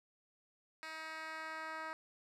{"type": "tone with band-pass filter sweep", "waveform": "10% pulse", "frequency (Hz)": 317.5, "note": "D#4", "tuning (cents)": 35, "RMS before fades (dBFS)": -45, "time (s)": [0.83, 1.93], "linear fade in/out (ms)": 0, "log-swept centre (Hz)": [2700, 1300], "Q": 0.98, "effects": []}